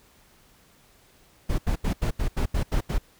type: noise bursts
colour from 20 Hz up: brown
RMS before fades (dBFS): -23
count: 9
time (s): 1.49-2.984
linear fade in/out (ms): 10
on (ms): 94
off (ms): 81
effects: pink hiss -58 dBFS RMS until 3.19 s